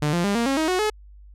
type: tone with pitch steps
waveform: sawtooth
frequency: 149.1 / 173.26 / 201.3 / 234 / 271.9 / 315.9 / 367.1 / 426.6 Hz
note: D3 / F3 / G3 / A#3 / C#4 / D#4 / F#4 / G#4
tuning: +27 / -13 / +46 / +7 / -33 / +26 / -14 / +46 cents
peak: -16 dBFS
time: 0.02-0.9 s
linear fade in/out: 5 ms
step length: 110 ms
effects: added 50 Hz sine -43 dBFS peak until 1.34 s + low-pass 10000 Hz 12 dB/octave